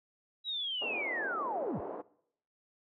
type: linear sweep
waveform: sine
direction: down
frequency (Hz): 3923 to 39.05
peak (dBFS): -33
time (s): 0.44-1.81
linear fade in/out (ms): 50
type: band-pass noise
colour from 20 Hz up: white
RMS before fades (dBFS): -41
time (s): 0.81-2.02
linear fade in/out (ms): 10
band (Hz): 290 to 770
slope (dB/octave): 24
effects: noise-tail reverb RT60 0.7 s tail -21 dB re dry